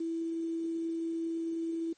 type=tone with quantisation; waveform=sine; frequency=330 Hz; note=E4; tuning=2 cents sharp; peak=-31 dBFS; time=0-1.93 s; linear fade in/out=5 ms; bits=9; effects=white hiss -67 dBFS RMS until 1.97 s + MP3 32 kbps